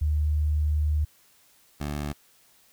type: tone pair in turn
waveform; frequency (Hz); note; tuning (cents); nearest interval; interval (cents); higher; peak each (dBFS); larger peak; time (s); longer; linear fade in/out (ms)
sine / 15% pulse; 75.5 / 73.27; D2 / D2; +48 / -3; minor second; 51; first; -21 / -23; first; 0.01-1.05 / 1.8-2.13; first; 10
effects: white hiss -60 dBFS RMS until 2.72 s